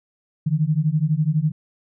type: beating tone pair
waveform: sine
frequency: 148.4 / 160.4 Hz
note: D3 / E3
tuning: +18 / -47 cents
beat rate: 12 Hz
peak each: -20 dBFS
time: 0.46-1.52 s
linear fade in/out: 10 ms
effects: none